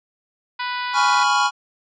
harmonic tone, 493.9 Hz, B4, in tune, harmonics 2 / 3 / 4 / 5 / 6 / 7 / 8 / 9 / 10, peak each -26 / -30 / -32 / -34 / -36 / -37 / -38 / -39 / -40 dBFS, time 0.59-1.24 s, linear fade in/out 10 ms
square chord, C# dominant seventh, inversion second, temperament equal, 830.6 / 987.8 / 1108.7 / 1396.9 Hz, G#5 / B5 / C#6 / E#6, 0 / 0 / 0 / 0 cents, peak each -22 dBFS, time 0.93-1.51 s, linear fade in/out 50 ms
effects resampled to 16000 Hz

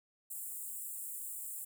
pink high-pass noise, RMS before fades -43 dBFS, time 0.3-1.65 s, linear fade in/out 10 ms, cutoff 7500 Hz, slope 96 dB/octave, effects none

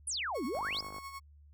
sine exponential two-way sweep, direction down then up, 10510 to 224.5 to 5540 Hz, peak -33 dBFS, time 0.07-0.81 s, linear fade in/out 5 ms, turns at 0.45 s
35% pulse tone with tremolo, 1100 Hz, C#6, 14 cents flat, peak -39 dBFS, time 0.34-1.2 s, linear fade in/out 20 ms, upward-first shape sine, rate 10 Hz, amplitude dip 55%
click train, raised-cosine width 1 ms, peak -33 dBFS, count 23, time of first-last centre 0.55-0.984 s, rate 50.7 Hz
effects added 73 Hz sine -55 dBFS peak until 1.53 s

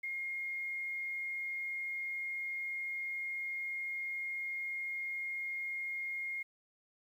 sine tone, 2137 Hz, C7, 36 cents sharp, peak -36 dBFS, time 0.03-6.43 s, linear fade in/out 10 ms, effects 11-bit

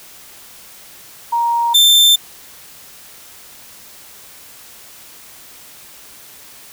sine / 40% pulse tone pair in turn, 938 / 3564 Hz, A#5 / A7, +11 / +22 cents, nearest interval octave + major seventh, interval 2311 cents, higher second, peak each -13 / -6 dBFS, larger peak second, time 1.32-1.74 / 1.74-2.16 s, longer neither, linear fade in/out 10 ms, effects white hiss -40 dBFS RMS until 6.72 s

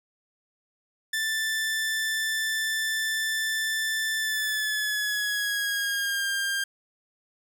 sawtooth tone with pitch glide, 1766 to 1600.8 Hz, A6 to G6, +6 to +36 cents, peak -22 dBFS, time 1.13-6.64 s, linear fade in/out 5 ms, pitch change -170 cents, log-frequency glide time 4.17-6.27 s, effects none

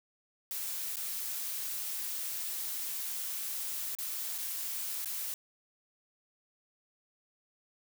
blue noise with dropouts, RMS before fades -37 dBFS, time 0.51-5.34 s, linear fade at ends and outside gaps 1 ms, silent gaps 0.958-0.968 / 3.951-3.986 / 4.381-4.384 / 5.047-5.057 s, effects none

